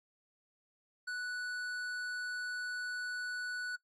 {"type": "tone with hard clipping", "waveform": "sine", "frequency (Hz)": 1480, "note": "F#6", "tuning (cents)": 0, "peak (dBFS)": -38, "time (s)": [1.07, 3.76], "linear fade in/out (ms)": 10, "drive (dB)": 10, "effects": ["noise-tail reverb RT60 0.1 s tail -19 dB re dry", "AAC 64 kbps"]}